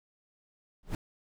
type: noise with exponential growth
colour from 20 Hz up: brown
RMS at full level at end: -25 dBFS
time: 0.83-0.95 s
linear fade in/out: 1 ms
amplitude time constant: 26 ms
effects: none